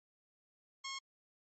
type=tone; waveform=10% pulse; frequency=1083 Hz; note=C#6; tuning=41 cents flat; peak=-32 dBFS; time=0.84-0.99 s; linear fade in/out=10 ms; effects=MP3 32 kbps